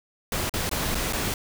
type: noise with dropouts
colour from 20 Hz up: pink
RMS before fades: -27 dBFS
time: 0.32-1.34 s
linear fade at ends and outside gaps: 2 ms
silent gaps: 0.495-0.538 / 0.694-0.713 / 0.947-0.952 / 1.126-1.132 s
effects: none